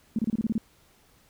sine tone bursts, 221.2 Hz, A3, 9 cents sharp, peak -22 dBFS, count 8, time 0.16-0.58 s, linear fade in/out 2 ms, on 28 ms, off 28 ms, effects pink hiss -61 dBFS RMS until 1.29 s

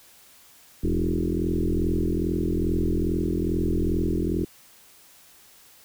sine tone with frequency modulation, 190.3 Hz, F#3, 49 cents sharp, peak -21 dBFS, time 0.83-4.45 s, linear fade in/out 10 ms, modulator 42.4 Hz, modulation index 4.5, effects white hiss -53 dBFS RMS until 5.84 s

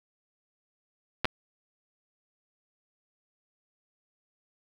clicks, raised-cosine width 0.3 ms, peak -9 dBFS, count 2, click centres 1.246 / 1.254 s, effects 7-bit

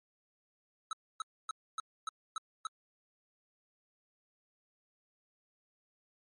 square tone bursts, 1297 Hz, E6, 28 cents flat, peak -35 dBFS, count 7, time 0.91-2.67 s, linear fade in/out 2 ms, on 20 ms, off 270 ms, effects MP3 48 kbps

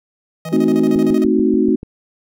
sawtooth tone with tremolo, 627 Hz, D#5, 13 cents sharp, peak -24 dBFS, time 0.45-1.24 s, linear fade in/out 2 ms, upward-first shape square, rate 13 Hz, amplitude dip 80%
harmonic tone, 164.81 Hz, E3, in tune, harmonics 1 / 3 / 5, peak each -25 / -35 / -39 dBFS, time 0.45-1.14 s, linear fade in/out 10 ms
sine chord, A diminished seventh, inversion none, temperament equal, 220 / 261.6 / 311.1 / 370 Hz, A3 / C4 / Eb4 / Gb4, 0 / 0 / 0 / 0 cents, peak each -17 dBFS, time 0.52-1.76 s, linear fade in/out 10 ms
click train, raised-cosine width 3 ms, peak -17 dBFS, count 7, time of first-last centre 0.96-1.831 s, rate 6.89 Hz
effects none

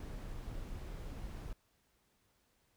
brown noise, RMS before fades -44 dBFS, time 0-1.53 s, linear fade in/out 2 ms, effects pink hiss -75 dBFS RMS until 2.76 s

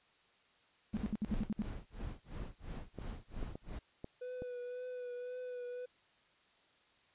brown noise with tremolo, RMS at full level -41 dBFS, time 0.93-3.79 s, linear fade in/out 5 ms, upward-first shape sine, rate 2.9 Hz, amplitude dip 100%
sine tone bursts, 211.8 Hz, G#3, 34 cents sharp, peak -32 dBFS, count 8, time 0.94-1.62 s, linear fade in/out 0 ms, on 29 ms, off 64 ms
clicks, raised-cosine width 2 ms, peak -30 dBFS, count 5, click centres 2.987 / 3.428 / 3.555 / 4.044 / 4.421 s
triangle tone with vibrato, 495.8 Hz, B4, 7 cents sharp, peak -39 dBFS, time 4.21-5.86 s, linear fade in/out 10 ms, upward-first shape triangle, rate 1.9 Hz, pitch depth 29 cents each way
effects white hiss -69 dBFS RMS until 7.14 s + resampled to 8000 Hz

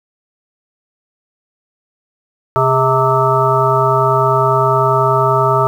harmonic tone with a mistuned harmonic, 130.1 Hz, C3, 9 cents flat, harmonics 1 / 3 / 5 / 7 / 9 / 10, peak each -17 / -17 / -17 / -17 / -17 / -17 dBFS, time 2.56-5.67 s, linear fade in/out 0 ms, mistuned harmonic 3, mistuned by +68 cents, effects 7-bit

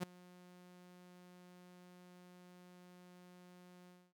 sawtooth tone with ADSR envelope, 179.4 Hz, F3, 47 cents sharp, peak -31 dBFS, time 0-4.13 s, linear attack 31 ms, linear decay 8 ms, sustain -23 dB, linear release 250 ms, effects none

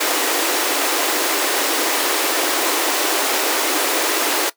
pink high-pass noise, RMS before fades -19 dBFS, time 0-4.5 s, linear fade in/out 10 ms, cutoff 280 Hz, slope 96 dB/octave, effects noise-tail reverb RT60 0.1 s tail -17 dB re dry

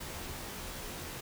pink noise with comb filter, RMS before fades -42 dBFS, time 0-1.21 s, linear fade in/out 10 ms, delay 18 ms, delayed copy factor -1, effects none

